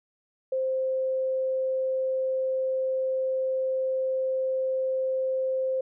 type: tone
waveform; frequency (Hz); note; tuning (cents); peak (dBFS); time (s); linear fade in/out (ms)
sine; 523.3; C5; 0; -24; 0.52-5.81; 5
effects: none